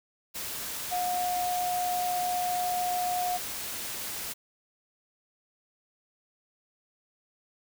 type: tone in noise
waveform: sine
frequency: 720 Hz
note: F#5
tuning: 47 cents flat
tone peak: -27 dBFS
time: 0.91-3.38 s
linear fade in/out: 20 ms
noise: white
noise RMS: -36 dBFS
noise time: 0.34-4.34 s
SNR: +6 dB
effects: none